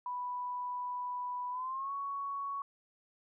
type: tone with pitch glide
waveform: sine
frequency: 987.8 to 1115.2 Hz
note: B5 to C#6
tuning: 0 to +10 cents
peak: -35 dBFS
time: 0.06-2.62 s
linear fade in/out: 2 ms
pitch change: +210 cents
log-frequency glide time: 1.51-1.92 s
effects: none